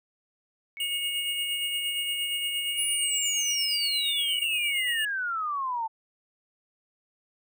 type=tone with pitch glide; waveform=sine; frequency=2217 to 2260 Hz; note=C#7 to C#7; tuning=0 to +33 cents; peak=-37 dBFS; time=0.77-4.44 s; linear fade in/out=0 ms; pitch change=+33 cents; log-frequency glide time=2.66-2.81 s
type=tone with tremolo; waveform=square; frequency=2855 Hz; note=F7; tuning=37 cents sharp; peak=-27 dBFS; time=0.8-5.05 s; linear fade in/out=2 ms; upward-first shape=sine; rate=8.6 Hz; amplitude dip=35%
type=exponential sweep; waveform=sine; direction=down; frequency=10570 to 877 Hz; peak=-27 dBFS; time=2.77-5.88 s; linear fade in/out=20 ms
effects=none